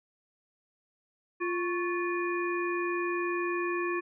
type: harmonic tone with a mistuned harmonic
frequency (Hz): 349.2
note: F4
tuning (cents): 0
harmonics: 1 / 3 / 5 / 7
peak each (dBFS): -30 / -35 / -37 / -38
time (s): 1.4-4.01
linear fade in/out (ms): 20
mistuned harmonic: 3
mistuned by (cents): +96
effects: none